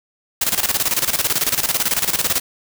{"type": "noise with tremolo", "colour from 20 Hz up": "white", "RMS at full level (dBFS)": -17, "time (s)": [0.41, 2.4], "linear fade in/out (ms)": 5, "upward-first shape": "square", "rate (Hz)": 18, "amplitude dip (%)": 75, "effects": []}